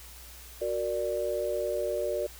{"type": "chord", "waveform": "sine", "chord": "Gb augmented", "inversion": "none", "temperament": "equal", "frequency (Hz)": [370, 466.2, 587.3], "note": ["Gb4", "Bb4", "D5"], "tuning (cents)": [0, 0, 0], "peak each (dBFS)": [-34, -33, -30], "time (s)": [0.61, 2.27], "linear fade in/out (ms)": 10, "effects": ["added 60 Hz sine -49 dBFS peak until 2.39 s", "white hiss -49 dBFS RMS until 2.39 s"]}